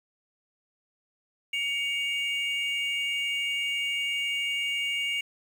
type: tone pair together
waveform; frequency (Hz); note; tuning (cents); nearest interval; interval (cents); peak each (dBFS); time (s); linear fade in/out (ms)
triangle; 2247 / 2819; C#7 / F7; +23 / +16; major third; 393; -28; 1.53-5.21; 5
effects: 9-bit